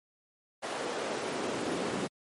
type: noise with high-pass filter sweep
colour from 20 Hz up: brown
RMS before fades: -34 dBFS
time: 0.62-2.08 s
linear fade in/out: 20 ms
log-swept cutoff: 580 to 250 Hz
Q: 1.1
effects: high-pass 100 Hz 12 dB/octave + MP3 48 kbps